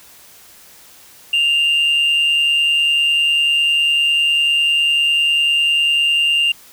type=tone with amplitude modulation; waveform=sine; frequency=2794 Hz; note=F7; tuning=in tune; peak=-8 dBFS; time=1.33-6.52 s; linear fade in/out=5 ms; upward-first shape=sine; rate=150 Hz; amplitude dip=50%; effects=tanh soft clip ceiling -10 dBFS + white hiss -44 dBFS RMS until 6.72 s